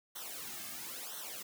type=noise with flanger; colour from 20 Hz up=white; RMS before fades=-44 dBFS; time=0.15-1.43 s; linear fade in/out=10 ms; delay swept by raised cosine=0.41 to 2.11 ms; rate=0.99 Hz; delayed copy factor=-0.85; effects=none